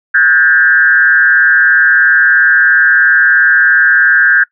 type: tone with frequency modulation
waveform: sine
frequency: 1600 Hz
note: G6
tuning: 35 cents sharp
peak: -5 dBFS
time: 0.14-4.44 s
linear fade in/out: 10 ms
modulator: 143 Hz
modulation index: 0.95
effects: noise-tail reverb RT60 0.1 s tail -21 dB re dry